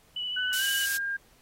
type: tone with vibrato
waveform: sine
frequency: 2960 Hz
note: F#7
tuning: in tune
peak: -30 dBFS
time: 0.16-0.86 s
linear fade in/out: 5 ms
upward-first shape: sine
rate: 13 Hz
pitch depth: 19 cents each way
type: tone with pitch glide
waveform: sine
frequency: 1500 to 1607.7 Hz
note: F#6 to G6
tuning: +23 to +43 cents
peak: -28 dBFS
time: 0.36-1.17 s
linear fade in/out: 10 ms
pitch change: +120 cents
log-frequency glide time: 0.56-0.64 s
type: high-pass noise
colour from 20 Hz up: pink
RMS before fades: -33 dBFS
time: 0.53-0.97 s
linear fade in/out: 0 ms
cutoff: 4900 Hz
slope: 12 dB/octave
effects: pink hiss -61 dBFS RMS until 1.41 s + AAC 48 kbps